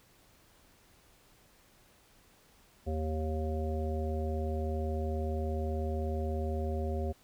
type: harmonic tone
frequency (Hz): 78.2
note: D#2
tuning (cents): +9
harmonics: 1 / 3 / 5 / 7 / 9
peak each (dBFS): -32 / -40 / -39 / -41 / -43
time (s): 2.86-7.13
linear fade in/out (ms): 20
effects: pink hiss -63 dBFS RMS until 7.23 s